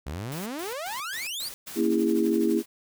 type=exponential sweep; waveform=sawtooth; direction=up; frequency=64.7 to 4934 Hz; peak=-28 dBFS; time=0.06-1.49 s; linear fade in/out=10 ms
type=noise bursts; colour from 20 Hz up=white; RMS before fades=-41 dBFS; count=6; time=0.32-1.81 s; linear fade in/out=0 ms; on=140 ms; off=130 ms
type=noise with tremolo; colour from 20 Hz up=white; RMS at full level=-41 dBFS; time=1.66-2.66 s; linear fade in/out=20 ms; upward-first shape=triangle; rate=12 Hz; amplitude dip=70%
type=chord; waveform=sine; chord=A# half-diminished seventh; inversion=none; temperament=equal with one note detuned; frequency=233.1 / 277.2 / 329.6 / 407 Hz; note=A#3 / C#4 / E4 / G#4; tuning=0 / 0 / 0 / -35 cents; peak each=-26 / -30 / -24 / -27 dBFS; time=1.75-2.63 s; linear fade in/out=50 ms
effects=none